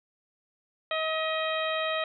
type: harmonic tone with a mistuned harmonic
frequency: 635 Hz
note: D#5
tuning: 35 cents sharp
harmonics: 1 / 2 / 3 / 4 / 5 / 6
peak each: -30 / -33 / -35 / -36 / -37 / -38 dBFS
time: 0.91-2.04 s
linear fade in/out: 2 ms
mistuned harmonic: 4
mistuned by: -32 cents
effects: none